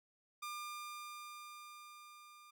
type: tone with level ramp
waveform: sawtooth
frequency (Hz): 1200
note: D6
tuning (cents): +37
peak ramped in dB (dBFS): -38 to -54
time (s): 0.42-2.51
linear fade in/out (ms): 10
effects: none